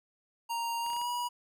square tone with pitch glide, 932.3 to 968.5 Hz, A#5 to B5, 0 to -34 cents, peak -32 dBFS, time 0.49-1.29 s, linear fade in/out 20 ms, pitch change +66 cents, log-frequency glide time 0.8-1.08 s
clicks, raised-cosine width 0.3 ms, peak -33 dBFS, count 5, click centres 0.864 / 0.902 / 0.933 / 0.965 / 1.015 s
effects none

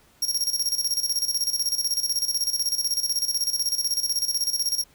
sawtooth tone with tremolo, 5588 Hz, F8, in tune, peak -18 dBFS, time 0.22-4.84 s, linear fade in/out 5 ms, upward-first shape square, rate 16 Hz, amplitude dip 70%, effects pink hiss -58 dBFS RMS until 4.94 s

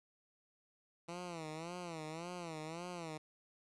10% pulse tone with vibrato, 166.5 Hz, E3, 18 cents sharp, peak -35 dBFS, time 1.08-3.18 s, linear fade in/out 10 ms, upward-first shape sine, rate 1.8 Hz, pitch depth 130 cents each way, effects resampled to 22050 Hz + 12-bit

